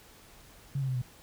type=tone with pitch steps; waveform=sine; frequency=138.59 / 133.71 / 129.01 / 124.47 Hz; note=C#3 / C3 / C3 / B2; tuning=0 / +38 / -24 / +14 cents; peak=-28 dBFS; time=0.75-1.018 s; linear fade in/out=5 ms; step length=67 ms; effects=pink hiss -55 dBFS RMS until 1.22 s